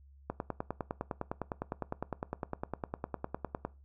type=click train; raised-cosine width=1 ms; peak=-20 dBFS; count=34; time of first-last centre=0.3-3.65 s; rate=9.85 Hz; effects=noise-tail reverb RT60 0.3 s tail -20 dB re dry + added 69 Hz sine -55 dBFS peak until 3.84 s